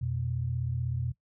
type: tone pair together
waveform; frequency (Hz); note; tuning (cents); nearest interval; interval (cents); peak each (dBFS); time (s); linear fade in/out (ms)
sine; 87.31 / 123.47; F2 / B2; 0 / 0; tritone; 600; -34 / -30; 0.01-1.12; 10
effects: noise-tail reverb RT60 0.1 s tail -18 dB re dry